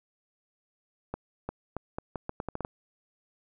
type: accelerating click train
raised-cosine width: 1 ms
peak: -19 dBFS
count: 11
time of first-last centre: 1.14-2.649 s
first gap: 350 ms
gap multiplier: 0.79
effects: none